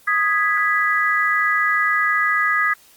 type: chord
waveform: sine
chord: G# minor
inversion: second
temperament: equal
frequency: 1244.5 / 1661.2 / 1975.5 Hz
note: D#6 / G#6 / B6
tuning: 0 / 0 / 0 cents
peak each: -20 dBFS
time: 0.07-2.74 s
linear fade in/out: 10 ms
effects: white hiss -51 dBFS RMS until 2.96 s + Opus 24 kbps